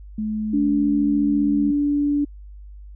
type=tone with pitch glide; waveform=sine; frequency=215 to 212.5 Hz; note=A3 to G#3; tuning=-40 to +40 cents; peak=-22 dBFS; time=0.18-1.71 s; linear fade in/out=5 ms; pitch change=-20 cents; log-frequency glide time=1.15-1.5 s
type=tone; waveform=sine; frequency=289.3 Hz; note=D4; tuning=26 cents flat; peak=-17 dBFS; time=0.53-2.25 s; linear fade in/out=10 ms
effects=added 50 Hz sine -37 dBFS peak until 2.95 s